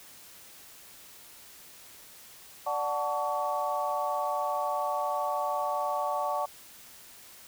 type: chord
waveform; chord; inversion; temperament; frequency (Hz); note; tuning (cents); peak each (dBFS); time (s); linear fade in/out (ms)
sine; D major seventh; none; equal with one note detuned; 587.3 / 740 / 880 / 1130.7; D5 / F#5 / A5 / C#6; 0 / 0 / 0 / +34; -33; 2.66-6.46; 10
effects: white hiss -51 dBFS RMS until 7.47 s